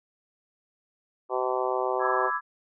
harmonic tone, 127.6 Hz, C3, 43 cents flat, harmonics 3 / 4 / 5 / 6 / 7 / 8 / 9, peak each -30 / -31 / -32 / -33 / -33 / -34 / -35 dBFS, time 1.29-2.31 s, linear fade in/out 50 ms
sine chord, E dominant seventh, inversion second, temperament equal with one note detuned, 999.2 / 1174.7 / 1318.5 / 1661.2 Hz, B5 / D6 / E6 / G#6, +20 / 0 / 0 / 0 cents, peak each -31 dBFS, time 1.99-2.41 s, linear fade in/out 50 ms
effects none

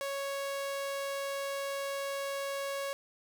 sawtooth tone, 554.4 Hz, C#5, in tune, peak -30 dBFS, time 0.01-2.93 s, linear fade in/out 0 ms, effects none

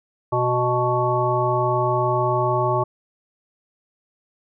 harmonic tone with a mistuned harmonic, 123.47 Hz, B2, in tune, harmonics 1 / 3 / 5 / 7 / 9, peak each -24 / -24 / -24 / -24 / -24 dBFS, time 0.32-2.84 s, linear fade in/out 10 ms, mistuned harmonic 7, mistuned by +18 cents, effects none

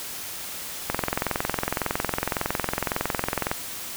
click train, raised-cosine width 0.5 ms, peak -8 dBFS, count 58, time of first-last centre 0.9-3.515 s, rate 21.8 Hz, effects white hiss -35 dBFS RMS until 3.96 s

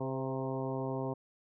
harmonic tone with a mistuned harmonic, 132.9 Hz, C3, 27 cents sharp, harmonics 1 / 2 / 3 / 4 / 5 / 6 / 7 / 8, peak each -38 / -39 / -39 / -41 / -43 / -48 / -44 / -49 dBFS, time 0-1.14 s, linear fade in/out 10 ms, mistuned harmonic 4, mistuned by -26 cents, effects none

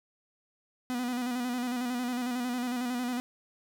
45% pulse tone with vibrato, 246.9 Hz, B3, in tune, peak -30 dBFS, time 0.9-3.2 s, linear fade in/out 0 ms, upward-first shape square, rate 11 Hz, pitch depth 40 cents each way, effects none

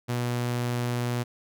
sawtooth tone, 121.4 Hz, B2, 29 cents flat, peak -22 dBFS, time 0.08-1.24 s, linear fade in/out 20 ms, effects none

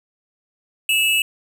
square tone pair together, 2637 / 2890 Hz, E7 / F#7, 0 / -41 cents, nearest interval major second, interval 159 cents, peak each -18 / -20 dBFS, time 0.89-1.22 s, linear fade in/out 2 ms, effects none

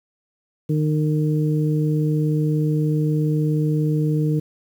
harmonic tone, 152.8 Hz, D#3, 31 cents flat, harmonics 1 / 2 / 3, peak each -18 / -24 / -28 dBFS, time 0.69-4.4 s, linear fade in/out 10 ms, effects 8-bit

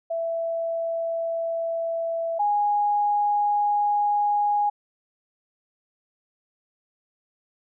sine tone pair in turn, 664 / 825.8 Hz, E5 / G#5, +12 / -10 cents, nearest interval major third, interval 378 cents, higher second, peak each -24 / -19 dBFS, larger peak second, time 0.1-2.39 / 2.39-4.7 s, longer second, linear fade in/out 10 ms, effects none

